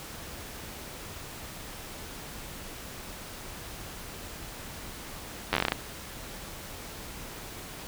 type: slowing click train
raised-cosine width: 0.3 ms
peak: -8 dBFS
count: 10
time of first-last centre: 5.53-5.721 s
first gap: 10 ms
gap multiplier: 1.18
effects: pink hiss -42 dBFS RMS until 7.87 s